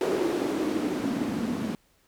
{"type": "noise with band-pass filter sweep", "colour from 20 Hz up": "white", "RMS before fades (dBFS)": -28, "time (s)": [0.01, 1.75], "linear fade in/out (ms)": 0, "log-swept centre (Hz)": [390, 210], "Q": 4.7, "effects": ["pink hiss -65 dBFS RMS until 2.07 s"]}